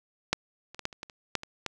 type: clicks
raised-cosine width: 0.2 ms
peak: -6 / -28 / -21 / -12 / -28 / -20 / -29 / -9 / -22 / -14 dBFS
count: 10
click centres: 0.33 / 0.746 / 0.793 / 0.854 / 0.928 / 1.031 / 1.098 / 1.353 / 1.434 / 1.663 s
effects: none